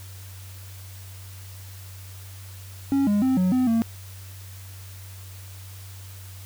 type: tone with pitch steps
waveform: triangle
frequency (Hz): 275.5 / 205.4 / 261 / 183.8 / 254.9 / 227.7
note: C#4 / G#3 / C4 / F#3 / C4 / A#3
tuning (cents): -11 / -19 / -4 / -11 / -45 / -40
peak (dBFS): -16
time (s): 2.92-3.82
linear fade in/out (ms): 0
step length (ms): 150
effects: added 95 Hz sine -39 dBFS peak until 6.45 s + white hiss -47 dBFS RMS until 6.45 s